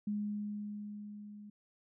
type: tone with level ramp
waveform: sine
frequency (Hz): 207.7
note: G#3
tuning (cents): 0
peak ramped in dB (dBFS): -32 to -48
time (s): 0.07-1.5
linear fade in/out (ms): 5
effects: none